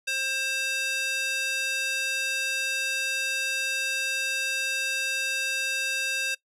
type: tone with high-pass filter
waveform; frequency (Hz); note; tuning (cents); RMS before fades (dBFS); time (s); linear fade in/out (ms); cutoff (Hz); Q
square; 531; C5; +25; -28; 0.07-6.35; 10; 2300; 1.6
effects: noise-tail reverb RT60 0.1 s tail -21 dB re dry + low-pass 11000 Hz 12 dB/octave